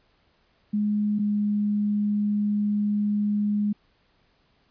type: tone pair in turn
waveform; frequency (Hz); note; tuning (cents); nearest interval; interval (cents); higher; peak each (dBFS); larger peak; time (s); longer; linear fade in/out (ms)
sine; 208.7 / 207.3; G#3 / G#3; +9 / -3; unison; 12; first; -21; neither; 0.73-1.19 / 1.19-3.73; second; 10
effects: pink hiss -65 dBFS RMS until 4.7 s + resampled to 11025 Hz